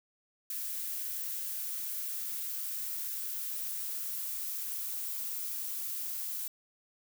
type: noise with high-pass filter sweep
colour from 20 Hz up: violet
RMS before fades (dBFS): -37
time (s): 0.5-6.48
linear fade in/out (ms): 2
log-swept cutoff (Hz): 1500 to 950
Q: 1.9
effects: none